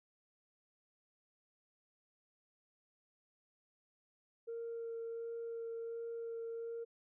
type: tone with vibrato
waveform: sine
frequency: 461.2 Hz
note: A#4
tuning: 19 cents flat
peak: -39 dBFS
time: 4.47-6.85 s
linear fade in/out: 20 ms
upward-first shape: sine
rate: 1.4 Hz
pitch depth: 9 cents each way
effects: tanh soft clip ceiling -37 dBFS